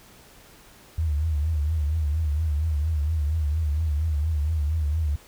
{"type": "tone with vibrato", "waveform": "sine", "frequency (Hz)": 76.8, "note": "D#2", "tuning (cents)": -22, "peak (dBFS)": -21, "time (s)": [0.98, 5.16], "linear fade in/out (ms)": 5, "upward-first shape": "triangle", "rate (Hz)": 4.3, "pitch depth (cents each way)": 130, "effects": ["pink hiss -51 dBFS RMS until 5.27 s"]}